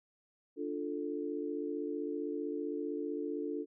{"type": "chord", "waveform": "sine", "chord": "D minor", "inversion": "none", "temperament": "equal", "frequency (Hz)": [293.7, 349.2, 440], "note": ["D4", "F4", "A4"], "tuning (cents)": [0, 0, 0], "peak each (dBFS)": [-38, -40, -39], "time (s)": [0.56, 3.66], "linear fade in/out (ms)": 50, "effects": []}